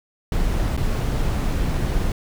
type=noise with dropouts; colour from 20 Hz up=brown; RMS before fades=-21 dBFS; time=0.32-2.12 s; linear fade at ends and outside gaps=2 ms; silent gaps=0.767-0.775 s; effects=none